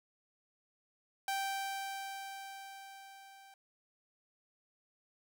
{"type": "tone with level ramp", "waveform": "sawtooth", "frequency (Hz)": 782, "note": "G5", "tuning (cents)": -4, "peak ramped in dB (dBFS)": [-29, -52], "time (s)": [1.28, 3.54], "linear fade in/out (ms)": 2, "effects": []}